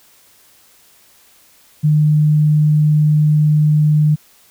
sine tone, 151.5 Hz, D#3, 46 cents flat, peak -9 dBFS, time 1.83-4.16 s, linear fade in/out 20 ms, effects white hiss -50 dBFS RMS until 4.5 s

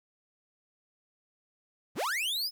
45% pulse linear sweep, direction up, 50.4 to 5274 Hz, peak -29 dBFS, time 1.95-2.51 s, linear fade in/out 50 ms, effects 11-bit

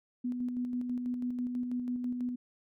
sine tone with tremolo, 246.9 Hz, B3, in tune, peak -30 dBFS, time 0.24-2.36 s, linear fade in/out 10 ms, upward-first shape square, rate 6.1 Hz, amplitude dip 35%, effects none

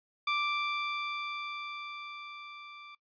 20% pulse tone with level ramp, 1174.7 Hz, D6, in tune, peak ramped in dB -23 to -43 dBFS, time 0.27-2.95 s, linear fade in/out 5 ms, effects noise-tail reverb RT60 0.1 s tail -20 dB re dry + resampled to 11025 Hz

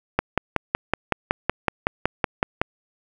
click train, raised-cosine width 0.5 ms, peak -3 dBFS, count 14, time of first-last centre 0.19-2.615 s, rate 5.36 Hz, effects 7-bit

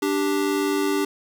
square tone pair together, 293.7 / 392 Hz, D4 / G4, 0 / 0 cents, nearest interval perfect fourth, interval 500 cents, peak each -24 / -24 dBFS, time 0.02-1.05 s, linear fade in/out 5 ms, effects 8-bit

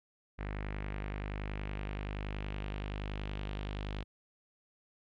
sawtooth tone with low-pass filter sweep, 50.6 Hz, G#1, 44 cents flat, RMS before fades -39 dBFS, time 0.38-4.04 s, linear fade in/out 20 ms, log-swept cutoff 2100 to 3300 Hz, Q 2.5, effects none

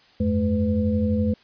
sine tone cluster, 85.6 / 97.5 / 215.5 / 501 Hz, F2 / G2 / A3 / B4, -34 / -9 / -36 / +25 cents, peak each -25 / -29 / -21 / -28 dBFS, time 0.2-1.34 s, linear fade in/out 5 ms, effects white hiss -55 dBFS RMS until 1.43 s + resampled to 11025 Hz

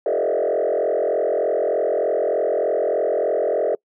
sine tone with frequency modulation, 530 Hz, C5, 22 cents sharp, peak -16 dBFS, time 0.06-3.75 s, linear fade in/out 2 ms, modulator 43.3 Hz, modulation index 3.1, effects noise-tail reverb RT60 0.1 s tail -26 dB re dry + tanh soft clip ceiling -14 dBFS

